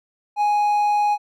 triangle tone, 830.6 Hz, G#5, in tune, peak -14 dBFS, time 0.36-1.18 s, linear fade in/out 50 ms, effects none

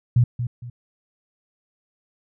sine tone with echo, 121 Hz, B2, 35 cents flat, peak -12 dBFS, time 0.16-0.24 s, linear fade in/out 5 ms, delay 230 ms, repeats 2, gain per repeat -10 dB, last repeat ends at 0.7 s, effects none

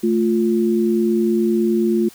sine tone pair together, 220.4 / 350 Hz, A3 / F4, +3 / +4 cents, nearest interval minor sixth, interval 801 cents, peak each -17 dBFS, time 0.03-2.09 s, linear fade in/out 10 ms, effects white hiss -45 dBFS RMS until 2.14 s

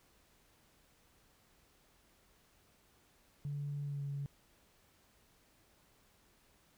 sine tone with pitch glide, 143.8 to 141 Hz, D3 to C#3, -36 to +30 cents, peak -36 dBFS, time 3.45-4.26 s, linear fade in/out 0 ms, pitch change -34 cents, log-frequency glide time 3.83-4.03 s, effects tanh soft clip ceiling -32 dBFS + pink hiss -69 dBFS RMS until 6.77 s

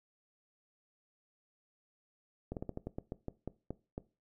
slowing click train, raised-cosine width 2 ms, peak -25 dBFS, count 12, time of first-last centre 2.52-3.979 s, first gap 48 ms, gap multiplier 1.19, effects noise-tail reverb RT60 0.3 s tail -19 dB re dry

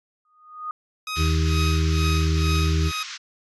sine tone with exponential growth, 1237 Hz, D#6, 10 cents flat, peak -25 dBFS, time 0.25-0.71 s, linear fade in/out 2 ms, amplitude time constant 100 ms
15% pulse tone with tremolo, 1259 Hz, D#6, 20 cents sharp, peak -19 dBFS, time 1.07-3.03 s, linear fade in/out 2 ms, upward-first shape sine, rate 2.2 Hz, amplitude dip 85%
white band-pass noise, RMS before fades -36 dBFS, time 1.15-3.18 s, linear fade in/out 20 ms, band 1100 to 6200 Hz, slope 48 dB/octave
harmonic tone, 79.4 Hz, D#2, 36 cents sharp, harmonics 1 / 2 / 4 / 5, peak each -19 / -25 / -31 / -33 dBFS, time 1.16-2.92 s, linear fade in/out 50 ms
effects resampled to 24000 Hz

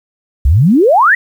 sine exponential sweep, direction up, 59 to 1975.5 Hz, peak -5 dBFS, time 0.45-1.15 s, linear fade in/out 5 ms, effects 7-bit

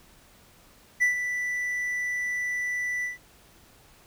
triangle tone with ADSR envelope, 1975.5 Hz, B6, in tune, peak -16 dBFS, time 1-3.18 s, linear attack 24 ms, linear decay 120 ms, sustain -9 dB, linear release 140 ms, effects pink hiss -56 dBFS RMS until 4.06 s

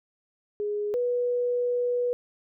sine tone pair in turn, 415.2 / 488.6 Hz, G#4 / B4, 0 / -19 cents, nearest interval minor third, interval 281 cents, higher second, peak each -26 / -23 dBFS, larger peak second, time 0.6-0.94 / 0.94-2.13 s, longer second, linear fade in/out 0 ms, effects none

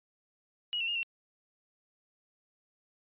sine tone with pitch steps, 2900 / 2708 / 2839 / 2718 Hz, F#7 / E7 / F7 / F7, -35 / +46 / +28 / -48 cents, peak -30 dBFS, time 0.73-1.03 s, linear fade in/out 0 ms, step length 75 ms, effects resampled to 8000 Hz

